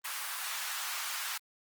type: high-pass noise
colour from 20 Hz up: pink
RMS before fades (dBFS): -37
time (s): 0.04-1.38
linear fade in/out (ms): 10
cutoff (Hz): 1000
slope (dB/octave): 24
effects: Opus 24 kbps